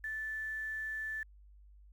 sine tone with quantisation, 1753 Hz, A6, 7 cents flat, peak -36 dBFS, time 0.04-1.23 s, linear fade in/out 2 ms, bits 10, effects added 50 Hz sine -55 dBFS peak until 1.92 s

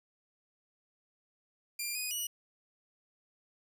10% pulse tone with pitch steps, 2390 / 2483 / 2924 Hz, D7 / D#7 / F#7, +30 / -4 / -21 cents, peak -26 dBFS, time 1.79-2.27 s, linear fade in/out 5 ms, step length 160 ms, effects none

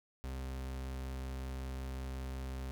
40% pulse tone, 65.41 Hz, C2, in tune, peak -38 dBFS, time 0.24-2.71 s, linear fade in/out 0 ms, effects none

